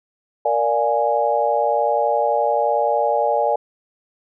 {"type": "chord", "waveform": "sine", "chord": "Bb dominant seventh", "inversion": "none", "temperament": "equal", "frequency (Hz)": [466.2, 587.3, 698.5, 830.6], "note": ["Bb4", "D5", "F5", "Ab5"], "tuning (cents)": [0, 0, 0, 0], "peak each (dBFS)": [-23, -20, -23, -20], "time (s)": [0.45, 3.56], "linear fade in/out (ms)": 5, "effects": []}